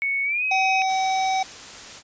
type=tone with pitch glide; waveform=sine; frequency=2217 to 2532 Hz; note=C#7 to D#7; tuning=0 to +30 cents; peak=-21 dBFS; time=0.02-0.82 s; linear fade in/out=0 ms; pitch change=+230 cents; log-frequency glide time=0.24-0.44 s
type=harmonic tone; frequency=761 Hz; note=F#5; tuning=48 cents sharp; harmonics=1 / 3 / 5 / 7 / 8; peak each=-20 / -30 / -34 / -37 / -38 dBFS; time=0.51-1.43 s; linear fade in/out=5 ms
type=noise; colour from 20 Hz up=white; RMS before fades=-39 dBFS; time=0.86-2.03 s; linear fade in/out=50 ms
effects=resampled to 16000 Hz